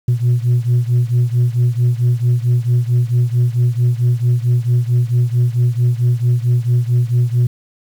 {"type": "beating tone pair", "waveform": "sine", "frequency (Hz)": [120, 124.5], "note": ["B2", "B2"], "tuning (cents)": [-49, 14], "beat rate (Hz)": 4.5, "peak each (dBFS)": [-12, -14], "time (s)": [0.08, 7.47], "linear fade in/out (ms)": 5, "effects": ["tanh soft clip ceiling -8 dBFS", "7-bit"]}